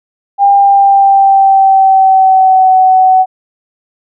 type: tone with pitch glide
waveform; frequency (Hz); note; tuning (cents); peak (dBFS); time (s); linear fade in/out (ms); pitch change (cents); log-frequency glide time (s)
sine; 800 to 750.8; G5 to F#5; +35 to +25; -3; 0.38-3.26; 50; -110; 0.51-2.76
effects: none